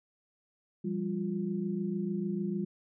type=tone cluster; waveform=sine; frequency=171.3 / 198 / 351.3 Hz; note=F3 / G3 / F4; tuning=-33 / +18 / +10 cents; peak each=-37 / -32 / -37 dBFS; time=0.84-2.65 s; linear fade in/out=10 ms; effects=none